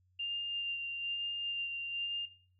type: tone with vibrato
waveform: sine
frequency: 2794 Hz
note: F7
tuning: in tune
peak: -34 dBFS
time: 0.19-2.26 s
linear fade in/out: 10 ms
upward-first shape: sine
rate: 1.1 Hz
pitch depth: 10 cents each way
effects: noise-tail reverb RT60 0.5 s tail -17 dB re dry + added 91 Hz sine -68 dBFS peak until 2.59 s